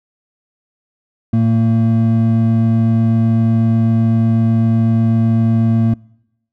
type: tone pair together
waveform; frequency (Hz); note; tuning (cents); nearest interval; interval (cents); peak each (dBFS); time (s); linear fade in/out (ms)
triangle; 113.5 / 227; A#2 / A#3; -46 / -46; octave; 1200; -11; 1.33-5.94; 5
effects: noise-tail reverb RT60 0.9 s tail -26 dB re dry